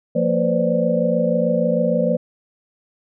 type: tone cluster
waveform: sine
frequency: 174.6 / 230.6 / 498.5 / 525 / 588 Hz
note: F3 / A#3 / B4 / C5 / D5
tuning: 0 / -19 / +16 / +6 / +2 cents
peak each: -22 dBFS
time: 0.15-2.17 s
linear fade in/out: 10 ms
effects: none